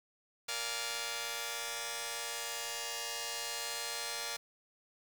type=chord; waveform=5% pulse; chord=Bb dominant seventh; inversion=none; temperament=just; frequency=466.2 / 582.7 / 699.2 / 839.1 Hz; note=Bb4 / D5 / F5 / Ab5; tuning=0 / -14 / +2 / +18 cents; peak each=-31 dBFS; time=0.48-4.37 s; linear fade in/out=10 ms; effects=9-bit